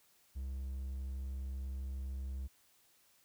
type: tone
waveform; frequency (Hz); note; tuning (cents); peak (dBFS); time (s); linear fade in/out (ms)
triangle; 66.2; C2; +21; -36; 0.35-2.48; 20
effects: white hiss -69 dBFS RMS until 3.24 s